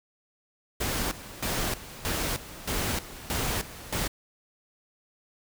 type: noise with tremolo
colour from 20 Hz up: pink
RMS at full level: -29 dBFS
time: 0.8-4.08 s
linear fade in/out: 10 ms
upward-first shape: square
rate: 1.6 Hz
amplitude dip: 80%
effects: none